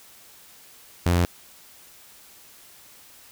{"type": "tone", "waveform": "sawtooth", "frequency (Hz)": 87.31, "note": "F2", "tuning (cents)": 0, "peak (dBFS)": -14, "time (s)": [1.06, 1.25], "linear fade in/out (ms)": 0, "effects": ["white hiss -50 dBFS RMS until 3.31 s"]}